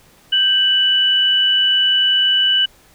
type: tone pair together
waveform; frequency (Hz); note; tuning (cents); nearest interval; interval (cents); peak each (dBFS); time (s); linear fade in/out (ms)
sine; 1562 / 2967; G6 / F#7; -7 / +4; major seventh; 1111; -22 / -12; 0.32-2.66; 10
effects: pink hiss -50 dBFS RMS until 2.94 s